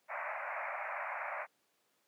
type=band-pass noise; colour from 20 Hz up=pink; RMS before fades=-40 dBFS; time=0.08-1.47 s; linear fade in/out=50 ms; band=570 to 2400 Hz; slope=96 dB/octave; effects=pink hiss -75 dBFS RMS until 2.07 s + high-pass 300 Hz 12 dB/octave